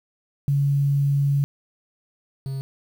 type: tone pair in turn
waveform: sine / triangle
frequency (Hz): 140.9 / 135.12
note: C#3 / C#3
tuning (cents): +29 / -44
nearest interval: minor second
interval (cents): 73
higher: first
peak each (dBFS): -17 / -24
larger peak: first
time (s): 0.48-1.44 / 2.46-2.61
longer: first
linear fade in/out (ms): 0
effects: 8-bit